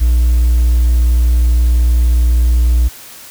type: tone with hard clipping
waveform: triangle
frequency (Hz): 59.5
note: A#1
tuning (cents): +36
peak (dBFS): -8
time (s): 0-2.89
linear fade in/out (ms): 20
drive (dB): 4
effects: white hiss -35 dBFS RMS until 3.3 s